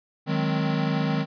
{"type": "chord", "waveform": "square", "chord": "Ab dominant seventh", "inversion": "second", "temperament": "equal", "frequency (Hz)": [155.56, 185, 207.7, 261.6], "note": ["Eb3", "Gb3", "Ab3", "C4"], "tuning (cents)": [0, 0, 0, 0], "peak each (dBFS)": [-26, -31, -30, -30], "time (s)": [0.26, 1.26], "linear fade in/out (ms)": 50, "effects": ["resampled to 11025 Hz"]}